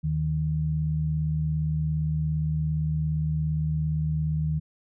sine tone pair together, 77.4 / 154.8 Hz, D#2 / D#3, -9 / -9 cents, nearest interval octave, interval 1200 cents, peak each -30 / -24 dBFS, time 0.03-4.6 s, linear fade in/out 20 ms, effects none

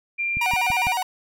sine tone, 2381 Hz, D7, 23 cents sharp, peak -22 dBFS, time 0.18-0.94 s, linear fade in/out 20 ms
click train, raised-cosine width 5 ms, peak -20 dBFS, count 4, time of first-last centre 0.37-0.869 s, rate 6.01 Hz
45% pulse tone with vibrato, 841 Hz, G#5, 22 cents sharp, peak -22 dBFS, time 0.41-1.03 s, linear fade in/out 5 ms, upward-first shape square, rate 9.8 Hz, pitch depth 210 cents each way
effects none

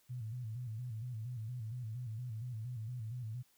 sine tone with vibrato, 117 Hz, A#2, 7 cents sharp, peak -39 dBFS, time 0.09-3.43 s, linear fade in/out 20 ms, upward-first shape square, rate 4.3 Hz, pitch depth 110 cents each way, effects white hiss -71 dBFS RMS until 3.57 s

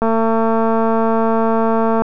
click train, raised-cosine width 1 ms, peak -4 dBFS, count 451, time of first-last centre 0.02-2.02 s, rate 225 Hz, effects none

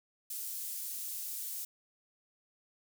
pink high-pass noise, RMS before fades -40 dBFS, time 0.3-1.65 s, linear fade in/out 5 ms, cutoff 9900 Hz, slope 12 dB/octave, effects none

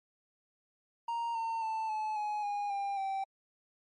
triangle tone with pitch steps, 932.3 / 908.4 / 885.1 / 862.4 / 840.2 / 818.7 / 797.7 / 777.2 Hz, A#5 / A#5 / A5 / A5 / G#5 / G#5 / G5 / G5, 0 / -45 / +10 / -35 / +20 / -25 / +30 / -15 cents, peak -30 dBFS, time 1.08-3.24 s, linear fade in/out 5 ms, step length 270 ms, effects MP3 48 kbps

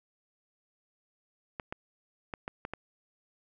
clicks, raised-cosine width 0.5 ms, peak -21 dBFS, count 6, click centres 1.598 / 1.725 / 2.338 / 2.479 / 2.651 / 2.736 s, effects none

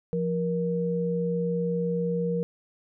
sine tone pair together, 173.4 / 472.4 Hz, F3 / A#4, -12 / +23 cents, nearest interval octave + perfect fourth, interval 1735 cents, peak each -27 dBFS, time 0.13-2.43 s, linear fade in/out 0 ms, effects none

